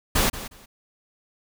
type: noise with echo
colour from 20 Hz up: pink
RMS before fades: -20 dBFS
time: 0.15-0.3 s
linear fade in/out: 10 ms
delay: 180 ms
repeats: 2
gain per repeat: -14 dB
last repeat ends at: 0.66 s
effects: none